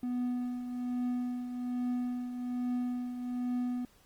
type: tone with tremolo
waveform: triangle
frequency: 246.9 Hz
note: B3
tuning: in tune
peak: -27 dBFS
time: 0.03-3.85 s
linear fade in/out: 2 ms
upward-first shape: triangle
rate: 1.2 Hz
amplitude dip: 60%
effects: pink hiss -64 dBFS RMS until 4.05 s + Opus 24 kbps